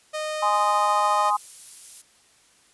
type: tone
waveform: sawtooth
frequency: 616 Hz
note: D#5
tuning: 17 cents flat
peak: -23 dBFS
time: 0.13-1.31 s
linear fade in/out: 20 ms
type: chord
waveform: sine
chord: Ab major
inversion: none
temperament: just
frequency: 830.6 / 1038.3 / 1245.9 Hz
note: Ab5 / C6 / Eb6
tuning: 0 / -14 / +2 cents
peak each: -23 / -23 / -24 dBFS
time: 0.42-1.37 s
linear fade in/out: 10 ms
type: noise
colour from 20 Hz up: violet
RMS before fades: -38 dBFS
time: 0.54-2.02 s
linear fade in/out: 10 ms
effects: white hiss -58 dBFS RMS until 2.73 s + resampled to 24000 Hz